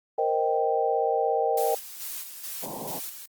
sine chord, C minor seventh, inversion third, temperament equal, 466.2 / 523.3 / 622.3 / 784 Hz, Bb4 / C5 / Eb5 / G5, 0 / 0 / 0 / 0 cents, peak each -26 / -30 / -29 / -26 dBFS, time 0.18-1.75 s, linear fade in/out 5 ms
blue noise with tremolo, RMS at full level -35 dBFS, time 1.57-3.26 s, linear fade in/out 5 ms, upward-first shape square, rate 2.3 Hz, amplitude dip 50%
white band-pass noise, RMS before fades -37 dBFS, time 2.62-3 s, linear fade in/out 20 ms, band 120 to 1000 Hz, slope 96 dB/octave
effects Opus 24 kbps

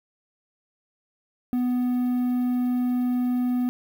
triangle tone with quantisation, 247.8 Hz, B3, 6 cents sharp, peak -19 dBFS, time 1.53-3.69 s, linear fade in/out 0 ms, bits 8, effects none

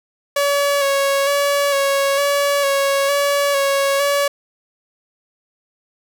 sawtooth tone with vibrato, 561 Hz, C#5, 21 cents sharp, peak -11 dBFS, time 0.36-4.28 s, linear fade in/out 5 ms, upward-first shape square, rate 1.1 Hz, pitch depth 22 cents each way, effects none

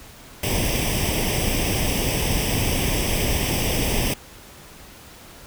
pink noise with comb filter, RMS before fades -22 dBFS, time 0.43-4.14 s, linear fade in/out 5 ms, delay 0.36 ms, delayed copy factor +0.8, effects pink hiss -44 dBFS RMS until 5.46 s

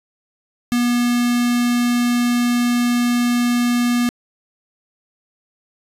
square tone with notch filter, 241.6 Hz, B3, 38 cents flat, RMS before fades -17 dBFS, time 0.72-4.09 s, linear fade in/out 0 ms, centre 630 Hz, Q 1.2, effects resampled to 32000 Hz + 8-bit

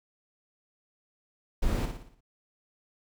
brown noise with echo, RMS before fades -26 dBFS, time 1.62-1.86 s, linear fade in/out 10 ms, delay 58 ms, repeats 6, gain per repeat -6 dB, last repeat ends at 2.208 s, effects none

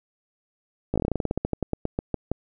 slowing click train, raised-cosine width 2 ms, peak -11 dBFS, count 21, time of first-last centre 0.94-2.316 s, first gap 17 ms, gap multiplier 1.13, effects none

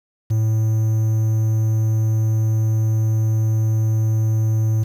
triangle tone with quantisation, 110 Hz, A2, in tune, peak -13 dBFS, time 0.3-4.84 s, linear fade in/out 10 ms, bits 7, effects none

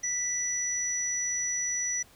sine tone pair together, 1975.5 / 5889 Hz, B6 / F#8, 0 / -9 cents, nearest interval octave + perfect fifth, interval 1891 cents, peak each -36 / -28 dBFS, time 0.03-2.03 s, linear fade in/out 10 ms, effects pink hiss -57 dBFS RMS until 2.15 s

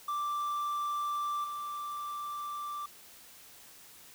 triangle tone with level steps, 1174.7 Hz, D6, in tune, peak -29 / -34 dBFS, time 0.08-2.86 s, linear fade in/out 5 ms, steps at 1.44 s, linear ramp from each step 2 ms, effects white hiss -54 dBFS RMS until 4.14 s

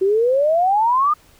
sine exponential sweep, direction up, 371.8 to 1242 Hz, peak -13 dBFS, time 0.01-1.14 s, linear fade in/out 10 ms, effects pink hiss -52 dBFS RMS until 1.39 s

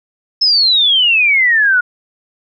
sine exponential sweep, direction down, 5274 to 1426 Hz, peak -8 dBFS, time 0.41-1.81 s, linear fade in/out 10 ms, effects none

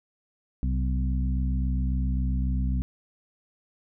harmonic tone with a mistuned harmonic, 63.6 Hz, C2, 48 cents flat, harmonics 1 / 2 / 3 / 4, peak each -24 / -32 / -33 / -36 dBFS, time 0.63-2.82 s, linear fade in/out 0 ms, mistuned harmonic 2, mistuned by +52 cents, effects none

